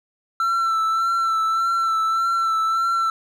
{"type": "tone with vibrato", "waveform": "triangle", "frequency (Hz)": 1338, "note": "E6", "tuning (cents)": 25, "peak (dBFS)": -16, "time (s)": [0.4, 3.1], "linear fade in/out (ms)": 2, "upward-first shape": "sine", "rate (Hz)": 1.7, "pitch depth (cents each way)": 26, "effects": []}